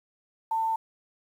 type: tone with quantisation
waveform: sine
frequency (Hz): 895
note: A5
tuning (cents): +29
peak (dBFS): -24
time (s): 0.51-0.76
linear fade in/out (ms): 5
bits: 9
effects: none